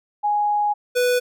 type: tone pair in turn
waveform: sine / square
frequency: 830.6 / 493.9 Hz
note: G#5 / B4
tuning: 0 / 0 cents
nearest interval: major sixth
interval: 900 cents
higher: first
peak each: -17 dBFS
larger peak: neither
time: 0.23-0.74 / 0.95-1.2 s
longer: first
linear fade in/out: 20 ms
effects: none